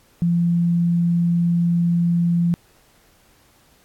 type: tone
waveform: sine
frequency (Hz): 171.5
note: F3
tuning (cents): -31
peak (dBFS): -15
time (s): 0.22-2.54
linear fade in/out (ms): 0
effects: pink hiss -56 dBFS RMS until 3.84 s + AAC 64 kbps